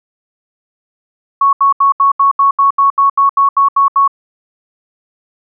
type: tone bursts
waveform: sine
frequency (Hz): 1108.7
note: C#6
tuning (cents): 0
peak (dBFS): -6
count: 14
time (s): 1.41-4.078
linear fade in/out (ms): 5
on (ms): 120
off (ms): 76
effects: none